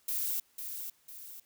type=noise with echo; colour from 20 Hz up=violet; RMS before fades=-33 dBFS; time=0.08-0.4 s; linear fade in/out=5 ms; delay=500 ms; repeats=2; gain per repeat=-7 dB; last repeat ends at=1.4 s; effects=white hiss -68 dBFS RMS until 1.45 s